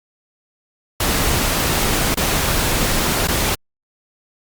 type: noise with dropouts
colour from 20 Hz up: pink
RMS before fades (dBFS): -18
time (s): 1-3.55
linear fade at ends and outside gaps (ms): 5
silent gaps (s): 2.145-2.171 / 3.274-3.283
effects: Opus 48 kbps